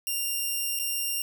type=tone with dropouts; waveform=5% pulse; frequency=2789 Hz; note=F7; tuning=3 cents flat; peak=-18 dBFS; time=0.07-1.22 s; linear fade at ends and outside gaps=1 ms; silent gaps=0.79-0.796 s; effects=none